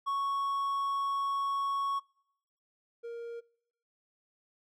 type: tone pair in turn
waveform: triangle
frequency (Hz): 1108.7 / 468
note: C#6 / A#4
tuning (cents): 0 / +7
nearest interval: octave + minor third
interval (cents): 1493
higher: first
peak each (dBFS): -27 / -36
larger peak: first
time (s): 0.06-2 / 3.03-3.41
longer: first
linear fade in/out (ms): 20
effects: noise-tail reverb RT60 0.8 s tail -26 dB re dry